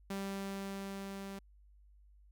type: tone with level ramp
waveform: sawtooth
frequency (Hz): 196.1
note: G3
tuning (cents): +1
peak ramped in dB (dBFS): -33 to -39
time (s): 0.1-1.39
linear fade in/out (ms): 5
effects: added 50 Hz sine -59 dBFS peak until 2.31 s